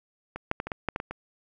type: clicks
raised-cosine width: 0.5 ms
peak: -20 / -10 / -15 / -20 / -16 / -11 / -14 / -17 / -20 dBFS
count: 9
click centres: 0.36 / 0.514 / 0.601 / 0.67 / 0.718 / 0.887 / 0.961 / 1.001 / 1.11 s
effects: none